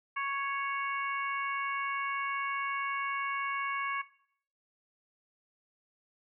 harmonic tone, 554.4 Hz, C#5, in tune, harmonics 2 / 3 / 4 / 5, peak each -33 / -38 / -37 / -44 dBFS, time 0.16-4.02 s, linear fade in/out 10 ms, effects noise-tail reverb RT60 0.6 s tail -17 dB re dry

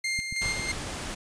sawtooth tone with tremolo, 2110 Hz, C7, 14 cents sharp, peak -23 dBFS, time 0.04-0.72 s, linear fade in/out 5 ms, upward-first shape square, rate 3.1 Hz, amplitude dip 45%
click train, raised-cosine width 5 ms, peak -26 dBFS, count 5, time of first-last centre 0.19-0.731 s, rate 7.39 Hz
pink noise, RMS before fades -35 dBFS, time 0.41-1.15 s, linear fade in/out 10 ms
effects resampled to 22050 Hz

